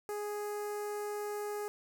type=tone with notch filter; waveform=sawtooth; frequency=415.3 Hz; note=G#4; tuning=in tune; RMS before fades=-38 dBFS; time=0.09-1.68 s; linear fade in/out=0 ms; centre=3400 Hz; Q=0.55; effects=none